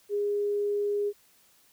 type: tone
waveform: sine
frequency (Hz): 410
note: G#4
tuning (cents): -22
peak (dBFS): -25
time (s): 0.09-1.13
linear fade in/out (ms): 50
effects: white hiss -62 dBFS RMS until 1.72 s